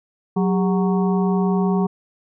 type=harmonic tone with a mistuned harmonic; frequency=185 Hz; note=F#3; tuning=in tune; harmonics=1 / 2 / 4 / 5 / 6; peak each=-17 / -23 / -29 / -31 / -33 dBFS; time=0.36-1.87 s; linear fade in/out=10 ms; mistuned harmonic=2; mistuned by=+140 cents; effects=none